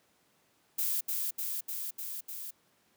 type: noise with echo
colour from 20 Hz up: violet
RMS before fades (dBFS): -31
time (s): 0.78-1.01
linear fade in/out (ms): 10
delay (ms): 300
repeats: 5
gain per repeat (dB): -2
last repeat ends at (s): 2.51
effects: pink hiss -69 dBFS RMS until 2.96 s + high-pass 150 Hz 12 dB/octave